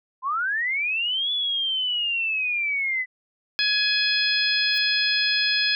sine linear two-way sweep, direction up then down, 1000 to 3450 to 1989 Hz, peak -22 dBFS, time 0.22-3.06 s, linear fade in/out 50 ms, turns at 1.32 s
harmonic tone, 840 Hz, G#5, 19 cents sharp, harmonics 2 / 3 / 4 / 5 / 6, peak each -26 / -26 / -26 / -26 / -26 dBFS, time 3.59-5.75 s, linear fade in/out 0 ms
blue noise with exponential growth, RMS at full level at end -38 dBFS, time 4.68-4.78 s, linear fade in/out 1 ms, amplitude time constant 21 ms
effects none

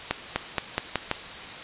accelerating click train, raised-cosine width 0.3 ms, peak -7 dBFS, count 6, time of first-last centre 0.11-1.114 s, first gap 250 ms, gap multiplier 0.89, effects white hiss -38 dBFS RMS until 1.63 s + resampled to 8000 Hz

